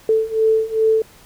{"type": "beating tone pair", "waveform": "sine", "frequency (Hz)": [440, 442.5], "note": ["A4", "A4"], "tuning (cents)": [0, 10], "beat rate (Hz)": 2.5, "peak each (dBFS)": [-18, -16], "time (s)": [0.09, 1.02], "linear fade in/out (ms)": 2, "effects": ["pink hiss -47 dBFS RMS until 1.25 s"]}